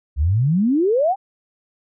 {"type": "exponential sweep", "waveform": "sine", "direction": "up", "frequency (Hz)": [65.41, 820], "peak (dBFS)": -14, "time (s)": [0.16, 1.16], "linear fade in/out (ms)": 50, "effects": []}